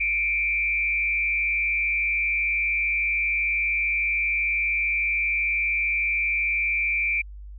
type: tone with frequency modulation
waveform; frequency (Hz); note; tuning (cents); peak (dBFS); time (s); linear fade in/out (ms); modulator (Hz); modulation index
sine; 2349; D7; 0; -21; 0-7.22; 10; 145; 0.61
effects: added 50 Hz sine -37 dBFS peak until 7.58 s